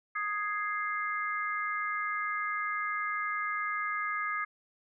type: chord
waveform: sine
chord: Ab major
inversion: second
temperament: equal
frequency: 1244.5 / 1661.2 / 2093 Hz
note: Eb6 / Ab6 / C7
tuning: 0 / 0 / 0 cents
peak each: -33 / -36 / -36 dBFS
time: 0.15-4.45 s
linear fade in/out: 10 ms
effects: none